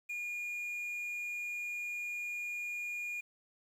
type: tone with quantisation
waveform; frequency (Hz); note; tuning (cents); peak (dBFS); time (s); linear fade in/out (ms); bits
triangle; 2430; D#7; -42; -35; 0.09-3.21; 10; 10
effects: none